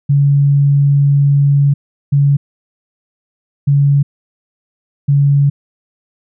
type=tone bursts at uneven times; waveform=sine; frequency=141.5 Hz; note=C#3; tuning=36 cents sharp; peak=-7 dBFS; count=4; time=0.09-1.74 / 2.12-2.37 / 3.67-4.03 / 5.08-5.5 s; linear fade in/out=10 ms; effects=none